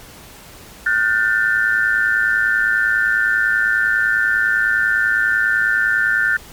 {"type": "tone cluster", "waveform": "sine", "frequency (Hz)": [1432, 1542, 1780], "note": ["F6", "G6", "A6"], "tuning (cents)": [43, -29, 20], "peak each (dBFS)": -18, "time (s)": [0.86, 6.37], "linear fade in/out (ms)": 5, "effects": ["pink hiss -40 dBFS RMS until 6.52 s", "MP3 96 kbps"]}